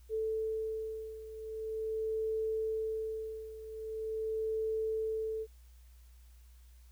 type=beating tone pair; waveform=sine; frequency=440 / 440.43 Hz; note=A4 / A4; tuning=0 / +2 cents; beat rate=0.43 Hz; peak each=-35 / -39 dBFS; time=0.09-5.47 s; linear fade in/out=50 ms; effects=added 60 Hz sine -54 dBFS peak until 6.91 s + white hiss -69 dBFS RMS until 6.91 s